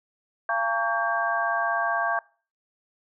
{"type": "tone cluster", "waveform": "sine", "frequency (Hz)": [685, 821, 917, 1130, 1590], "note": ["F5", "G#5", "A#5", "C#6", "G6"], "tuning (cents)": [-34, -20, -29, 33, 24], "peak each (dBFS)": [-28, -34, -32, -28, -27], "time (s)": [0.49, 2.19], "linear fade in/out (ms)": 2, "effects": ["noise-tail reverb RT60 0.4 s tail -23 dB re dry"]}